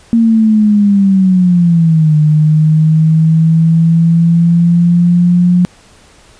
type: linear two-way sweep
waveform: sine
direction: down then up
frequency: 231.7 to 151.7 to 178.6 Hz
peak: -5 dBFS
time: 0.13-5.65 s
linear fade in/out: 0 ms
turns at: 2.17 s
effects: pink hiss -43 dBFS RMS until 6.39 s + resampled to 22050 Hz